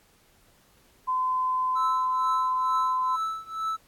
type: tone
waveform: sine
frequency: 1023 Hz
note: C6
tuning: 39 cents flat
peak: -23 dBFS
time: 1.07-3.17 s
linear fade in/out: 20 ms
type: tone with tremolo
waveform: triangle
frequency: 1312 Hz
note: E6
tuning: 9 cents flat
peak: -23 dBFS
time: 1.75-3.77 s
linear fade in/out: 20 ms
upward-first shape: triangle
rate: 2.2 Hz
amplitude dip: 95%
effects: pink hiss -61 dBFS RMS until 3.87 s + AAC 64 kbps